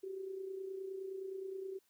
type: tone with amplitude modulation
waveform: sine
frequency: 383.5 Hz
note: G4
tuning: 38 cents flat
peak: -38 dBFS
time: 0.03-1.79 s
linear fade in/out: 10 ms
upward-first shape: sine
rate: 29.6 Hz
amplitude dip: 55%
effects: white hiss -75 dBFS RMS until 1.89 s